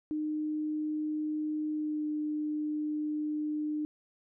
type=tone with pitch glide; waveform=sine; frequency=305.6 to 302.3 Hz; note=D#4 to D#4; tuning=-31 to -50 cents; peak=-30 dBFS; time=0.11-3.85 s; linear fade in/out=0 ms; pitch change=-19 cents; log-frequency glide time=1.72-2.07 s; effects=none